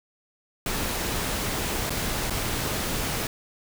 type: noise with dropouts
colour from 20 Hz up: pink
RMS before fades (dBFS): -28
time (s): 0.66-3.27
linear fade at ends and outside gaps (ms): 2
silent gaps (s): 1.896-1.904 / 2.299-2.305
effects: none